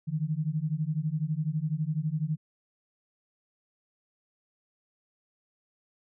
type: beating tone pair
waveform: sine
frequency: 149 / 161 Hz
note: D3 / E3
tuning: +25 / -41 cents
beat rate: 12 Hz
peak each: -30 dBFS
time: 0.07-2.37 s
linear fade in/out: 20 ms
effects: none